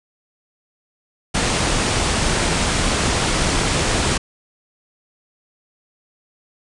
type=low-pass noise; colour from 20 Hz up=pink; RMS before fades=-19 dBFS; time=1.34-4.18 s; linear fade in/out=10 ms; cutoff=9700 Hz; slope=96 dB/octave; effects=none